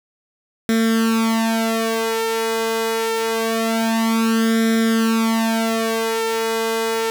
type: tone with flanger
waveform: sawtooth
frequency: 225.4 Hz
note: A3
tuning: 42 cents sharp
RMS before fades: -19 dBFS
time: 0.69-7.1 s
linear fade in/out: 0 ms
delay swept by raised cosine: 0.54 to 2.44 ms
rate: 0.25 Hz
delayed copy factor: +0.85
effects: none